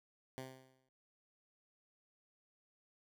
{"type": "tone with exponential decay", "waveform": "10% pulse", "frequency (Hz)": 130.81, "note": "C3", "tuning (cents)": 0, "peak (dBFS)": -34, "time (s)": [0.38, 0.89], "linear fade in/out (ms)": 0, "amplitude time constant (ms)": 110, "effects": []}